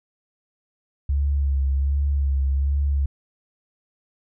sine tone with vibrato, 69.4 Hz, C#2, 3 cents sharp, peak -18 dBFS, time 1.09-3.06 s, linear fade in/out 5 ms, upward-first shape sine, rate 1.3 Hz, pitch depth 39 cents each way, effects none

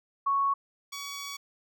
sine / 10% pulse tone pair in turn, 1108.7 / 1128.7 Hz, C#6 / C#6, 0 / +31 cents, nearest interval unison, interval 31 cents, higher second, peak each -23 / -28 dBFS, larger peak first, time 0.26-0.54 / 0.92-1.37 s, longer second, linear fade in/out 10 ms, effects none

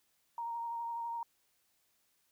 sine tone with vibrato, 932.3 Hz, A#5, in tune, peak -36 dBFS, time 0.38-1.23 s, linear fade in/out 2 ms, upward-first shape sine, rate 12 Hz, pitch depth 17 cents each way, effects white hiss -75 dBFS RMS until 2.31 s

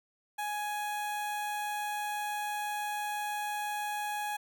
sawtooth tone with notch filter, 834 Hz, G#5, 7 cents sharp, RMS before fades -35 dBFS, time 0.38-4.37 s, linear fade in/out 10 ms, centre 4900 Hz, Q 1.7, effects none

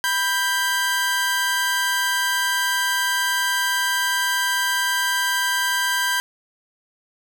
sawtooth tone pair together, 987.8 / 1582.6 Hz, B5 / G6, 0 / +16 cents, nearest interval minor sixth, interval 816 cents, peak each -21 / -17 dBFS, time 0.04-6.2 s, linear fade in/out 0 ms, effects none

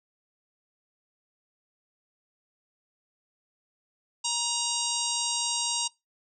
harmonic tone, 944 Hz, A#5, 22 cents sharp, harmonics 1 / 3 / 4 / 5 / 6 / 7 / 8 / 9, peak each -35 / -35 / -35 / -35 / -35 / -35 / -35 / -35 dBFS, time 4.24-5.88 s, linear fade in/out 10 ms, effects noise-tail reverb RT60 0.2 s tail -22 dB re dry

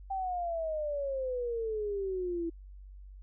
sine exponential sweep, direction down, 784 to 329.6 Hz, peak -31 dBFS, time 0.1-2.5 s, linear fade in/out 10 ms, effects added 48 Hz sine -46 dBFS peak until 3.22 s

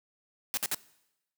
white noise bursts, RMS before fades -30 dBFS, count 3, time 0.54-0.746 s, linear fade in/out 0 ms, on 32 ms, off 55 ms, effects noise-tail reverb RT60 0.9 s tail -21 dB re dry + high-pass 100 Hz 12 dB/octave

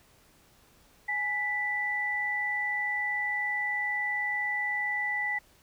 sine tone pair together, 832.3 / 1975.5 Hz, G#5 / B6, +4 / 0 cents, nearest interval octave + minor third, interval 1496 cents, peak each -36 / -28 dBFS, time 1.08-5.39 s, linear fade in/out 10 ms, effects pink hiss -61 dBFS RMS until 5.62 s

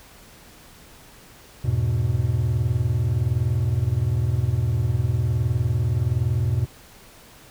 triangle chord, E major, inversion none, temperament equal, 82.41 / 103.83 / 123.47 Hz, E2 / G#2 / B2, 0 / 0 / 0 cents, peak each -24 / -22 / -20 dBFS, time 1.64-6.66 s, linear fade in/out 10 ms, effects pink hiss -48 dBFS RMS until 7.5 s

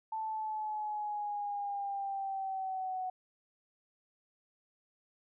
sine linear sweep, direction down, 883 to 740 Hz, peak -34 dBFS, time 0.12-3.1 s, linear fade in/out 5 ms, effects none

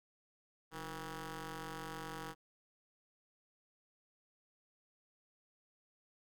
10% pulse ring-modulated tone, 164.81 Hz, E3, in tune, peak -32 dBFS, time 0.71-2.35 s, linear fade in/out 50 ms, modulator 636 Hz, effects none

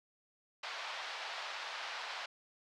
pink band-pass noise, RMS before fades -43 dBFS, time 0.63-2.26 s, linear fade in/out 5 ms, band 720 to 4700 Hz, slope 24 dB/octave, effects none

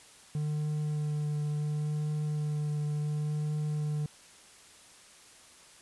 triangle tone with vibrato, 150 Hz, D3, 37 cents sharp, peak -27 dBFS, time 0.35-4.06 s, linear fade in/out 2 ms, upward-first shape triangle, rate 0.7 Hz, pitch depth 16 cents each way, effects white hiss -55 dBFS RMS until 5.81 s + resampled to 24000 Hz

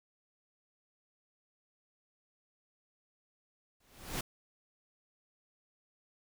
pink noise with exponential growth, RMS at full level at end -33 dBFS, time 3.8-4.21 s, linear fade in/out 5 ms, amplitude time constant 88 ms, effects none

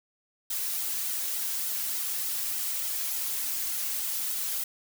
blue noise with flanger, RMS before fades -31 dBFS, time 0.5-4.64 s, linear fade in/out 5 ms, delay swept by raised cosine 1.7 to 3.4 ms, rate 3.4 Hz, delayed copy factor -0.7, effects none

